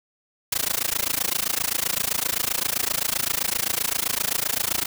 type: noise with amplitude modulation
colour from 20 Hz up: white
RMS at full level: -21 dBFS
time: 0.52-4.86 s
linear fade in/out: 5 ms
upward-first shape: sine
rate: 27.7 Hz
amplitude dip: 100%
effects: none